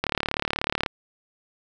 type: click train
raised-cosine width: 0.3 ms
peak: -7 dBFS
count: 31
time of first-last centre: 0.04-0.862 s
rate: 36.5 Hz
effects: none